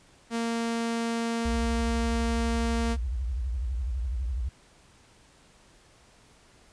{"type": "tone", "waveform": "sawtooth", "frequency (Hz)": 231.1, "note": "A#3", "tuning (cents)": -15, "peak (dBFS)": -23, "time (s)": [0.3, 2.97], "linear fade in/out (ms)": 50}
{"type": "tone with vibrato", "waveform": "sine", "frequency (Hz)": 61.74, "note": "B1", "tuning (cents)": 0, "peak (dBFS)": -27, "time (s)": [1.45, 4.49], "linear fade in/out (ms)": 5, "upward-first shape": "triangle", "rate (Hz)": 12, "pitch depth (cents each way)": 290}
{"effects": ["pink hiss -58 dBFS RMS until 6.72 s", "resampled to 22050 Hz"]}